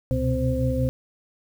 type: tone cluster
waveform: sine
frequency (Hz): 69.4 / 123.2 / 128.7 / 256.5 / 521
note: C#2 / B2 / C3 / C4 / C5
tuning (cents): +3 / -4 / -28 / -34 / -7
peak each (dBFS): -27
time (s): 0.11-0.89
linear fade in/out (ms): 0
effects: 8-bit